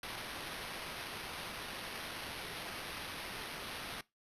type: noise with sample-and-hold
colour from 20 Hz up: white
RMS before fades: -44 dBFS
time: 0.03-4.01 s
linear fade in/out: 2 ms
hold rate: 7350 Hz
effects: noise-tail reverb RT60 0.2 s tail -20 dB re dry + resampled to 32000 Hz